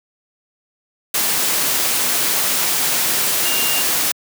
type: tone in noise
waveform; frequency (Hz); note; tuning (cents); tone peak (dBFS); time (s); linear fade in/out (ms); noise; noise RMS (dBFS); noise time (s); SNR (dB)
sine; 2800; F7; +4; -23; 3.45-3.82; 5; white; -18; 1.14-4.12; -8
effects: high-pass 150 Hz 12 dB/octave